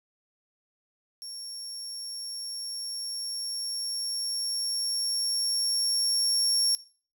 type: tone with level ramp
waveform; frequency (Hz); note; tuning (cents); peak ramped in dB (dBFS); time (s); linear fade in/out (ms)
30% pulse; 5510; F8; -24; -34 to -18; 1.22-6.75; 0
effects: noise-tail reverb RT60 0.4 s tail -19 dB re dry